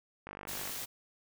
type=click train; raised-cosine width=0.5 ms; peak=-28 dBFS; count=22; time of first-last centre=0.27-0.695 s; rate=49.4 Hz
type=noise; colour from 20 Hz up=white; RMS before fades=-40 dBFS; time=0.47-0.86 s; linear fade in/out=20 ms
effects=none

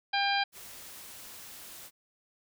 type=harmonic tone; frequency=799 Hz; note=G5; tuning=33 cents sharp; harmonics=1 / 2 / 3 / 4 / 5 / 6; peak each=-29 / -32 / -34 / -35 / -36 / -37 dBFS; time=0.13-0.44 s; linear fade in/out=10 ms
type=noise; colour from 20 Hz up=white; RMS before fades=-47 dBFS; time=0.52-1.91 s; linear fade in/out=50 ms
effects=none

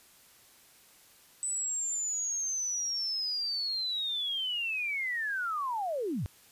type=linear sweep; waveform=sine; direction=down; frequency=8030 to 73.42 Hz; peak=-30 dBFS; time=1.43-6.26 s; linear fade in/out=0 ms; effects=white hiss -59 dBFS RMS until 6.51 s + resampled to 32000 Hz

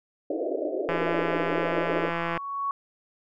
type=band-pass noise; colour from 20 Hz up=pink; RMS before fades=-29 dBFS; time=0.3-2.1 s; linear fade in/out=5 ms; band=290 to 670 Hz; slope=96 dB/octave
type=click train; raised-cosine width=0.5 ms; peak=-14 dBFS; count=252; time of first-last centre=0.89-2.375 s; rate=169 Hz
type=tone with exponential growth; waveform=sine; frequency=1115 Hz; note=C#6; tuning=10 cents sharp; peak=-24 dBFS; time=1.37-2.71 s; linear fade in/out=1 ms; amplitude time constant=290 ms
effects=none

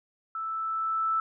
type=tone with level ramp; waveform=sine; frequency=1318.5 Hz; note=E6; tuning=in tune; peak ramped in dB=-31 to -23 dBFS; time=0.35-1.2 s; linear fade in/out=2 ms; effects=none

